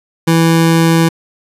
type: tone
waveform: 25% pulse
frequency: 164.81 Hz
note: E3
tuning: in tune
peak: -4 dBFS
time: 0.27-1.09 s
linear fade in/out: 10 ms
effects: resampled to 32000 Hz